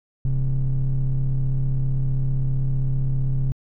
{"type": "ring-modulated tone", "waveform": "triangle", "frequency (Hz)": 74.6, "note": "D2", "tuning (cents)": 28, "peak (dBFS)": -12, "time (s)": [0.25, 3.52], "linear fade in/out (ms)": 0, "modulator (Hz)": 56.9, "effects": ["tanh soft clip ceiling -12 dBFS"]}